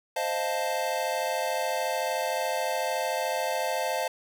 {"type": "chord", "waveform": "square", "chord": "F dominant seventh", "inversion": "second", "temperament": "equal with one note detuned", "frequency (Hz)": [523.3, 622.3, 696, 880], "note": ["C5", "Eb5", "F5", "A5"], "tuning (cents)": [0, 0, -6, 0], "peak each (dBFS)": -33, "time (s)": [0.16, 4.08], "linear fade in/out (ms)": 5, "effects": []}